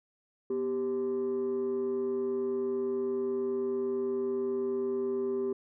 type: tone pair together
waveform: sine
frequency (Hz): 246.9 / 392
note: B3 / G4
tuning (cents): 0 / 0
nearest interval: minor sixth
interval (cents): 800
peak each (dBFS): -34 / -27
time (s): 0.5-5.53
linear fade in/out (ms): 5
effects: tanh soft clip ceiling -26 dBFS